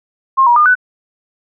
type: tone with pitch steps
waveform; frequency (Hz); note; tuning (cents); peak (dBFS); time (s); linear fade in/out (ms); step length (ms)
sine; 1066 / 956 / 1212 / 1494; C6 / A#5 / D#6 / F#6; +32 / +43 / -46 / +16; -6; 0.37-0.754; 20; 96
effects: none